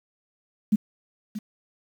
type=tone with echo; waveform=sine; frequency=211.3 Hz; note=G#3; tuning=30 cents sharp; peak=-15 dBFS; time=0.72-0.76 s; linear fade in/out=10 ms; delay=630 ms; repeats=1; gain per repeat=-13 dB; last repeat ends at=1.39 s; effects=8-bit